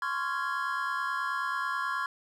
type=chord; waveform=triangle; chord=Db major seventh; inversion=third; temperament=just; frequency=1039.4 / 1108.7 / 1385.9 / 1663.1 Hz; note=C6 / Db6 / F6 / Ab6; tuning=-12 / 0 / -14 / +2 cents; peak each=-33 dBFS; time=0.02-2.06 s; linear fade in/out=2 ms; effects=none